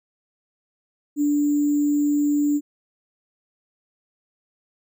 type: tone with sample-and-hold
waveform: sine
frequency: 292 Hz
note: D4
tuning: 10 cents flat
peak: -17 dBFS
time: 1.16-2.61 s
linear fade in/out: 50 ms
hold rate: 7350 Hz
effects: none